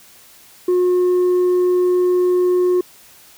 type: tone with tanh clipping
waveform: triangle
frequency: 360.7 Hz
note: F#4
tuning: 44 cents flat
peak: -13 dBFS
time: 0.68-2.81 s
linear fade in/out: 5 ms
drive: 7 dB
effects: white hiss -46 dBFS RMS until 3.37 s